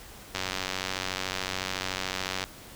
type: click train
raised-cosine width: 0.2 ms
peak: -12 dBFS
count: 197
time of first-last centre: 0.35-2.44 s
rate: 93.8 Hz
effects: pink hiss -47 dBFS RMS until 2.75 s